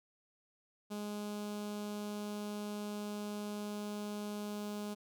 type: tone with notch filter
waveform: sawtooth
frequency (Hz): 207.7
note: G#3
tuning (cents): 0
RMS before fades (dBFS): -41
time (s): 0.9-4.95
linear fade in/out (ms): 20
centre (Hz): 1900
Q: 1.5
effects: none